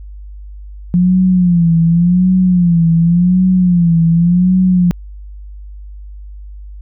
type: tone with vibrato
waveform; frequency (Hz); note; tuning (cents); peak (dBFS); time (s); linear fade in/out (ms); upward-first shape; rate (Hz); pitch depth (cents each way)
sine; 175.2; F3; +6; -7; 0.94-4.91; 0; sine; 0.89; 100
effects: added 50 Hz sine -28 dBFS peak until 6.81 s